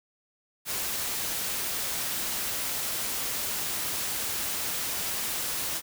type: noise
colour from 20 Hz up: white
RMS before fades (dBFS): -31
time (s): 0.65-5.82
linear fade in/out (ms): 50
effects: none